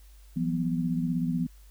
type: chord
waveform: sine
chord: E suspended second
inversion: none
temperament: equal with one note detuned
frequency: 168.96 / 185 / 246.9 Hz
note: E3 / F#3 / B3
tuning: +43 / 0 / 0 cents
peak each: -28 / -34 / -29 dBFS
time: 0.36-1.47 s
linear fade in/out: 10 ms
effects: added 50 Hz sine -49 dBFS peak until 1.7 s + white hiss -62 dBFS RMS until 1.7 s